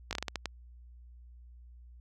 slowing click train, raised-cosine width 0.2 ms, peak -16 dBFS, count 8, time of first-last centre 0.11-0.457 s, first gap 18 ms, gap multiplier 1.33, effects added 60 Hz sine -50 dBFS peak until 2 s

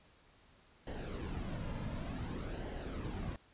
brown noise with flanger, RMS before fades -41 dBFS, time 0.87-3.36 s, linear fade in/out 2 ms, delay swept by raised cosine 0.81 to 2.71 ms, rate 0.55 Hz, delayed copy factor -0.55, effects pink hiss -65 dBFS RMS until 3.53 s + resampled to 8000 Hz

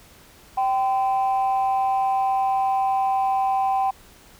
sine tone pair together, 776 / 1024.2 Hz, G5 / C6, -18 / -37 cents, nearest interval perfect fourth, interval 481 cents, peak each -18 / -26 dBFS, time 0.57-3.91 s, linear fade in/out 10 ms, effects tanh soft clip ceiling -14 dBFS + pink hiss -50 dBFS RMS until 4.39 s

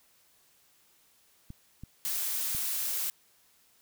clicks, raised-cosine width 5 ms, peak -30 dBFS, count 3, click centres 1.504 / 1.836 / 2.549 s
blue noise, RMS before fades -32 dBFS, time 2.05-3.1 s, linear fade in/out 0 ms
effects white hiss -65 dBFS RMS until 3.81 s

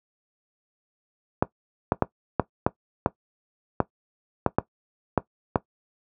clicks, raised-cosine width 1 ms, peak -4 dBFS, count 11, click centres 1.425 / 1.921 / 2.023 / 2.397 / 2.665 / 3.061 / 3.803 / 4.463 / 4.585 / 5.177 / 5.558 s, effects noise-tail reverb RT60 0.1 s tail -17 dB re dry + high-pass 80 Hz 12 dB/octave

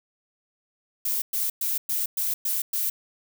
violet noise bursts, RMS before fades -26 dBFS, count 7, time 1.05-2.9 s, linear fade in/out 5 ms, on 170 ms, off 110 ms, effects none

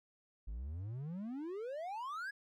triangle exponential sweep, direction up, 48.72 to 1700 Hz, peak -38 dBFS, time 0.47-2.31 s, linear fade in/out 10 ms, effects none

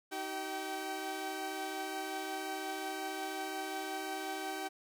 sawtooth tone cluster, 313.7 / 383.2 / 772 Hz, D#4 / G4 / G5, +14 / -39 / -27 cents, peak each -40 / -39 / -36 dBFS, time 0.11-4.69 s, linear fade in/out 20 ms, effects none

